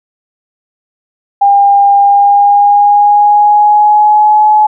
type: tone with pitch glide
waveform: sine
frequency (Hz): 803 to 850.7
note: G5 to G#5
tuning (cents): +41 to +41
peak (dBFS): -3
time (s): 1.41-4.67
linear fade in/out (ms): 10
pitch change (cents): +100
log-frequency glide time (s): 1.98-4.46
effects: none